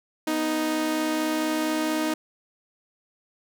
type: tone pair together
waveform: sawtooth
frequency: 247.2 / 311.5 Hz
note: B3 / D#4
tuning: +2 / +2 cents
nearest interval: major third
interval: 400 cents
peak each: -28 / -20 dBFS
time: 0.27-2.14 s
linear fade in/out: 5 ms
effects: none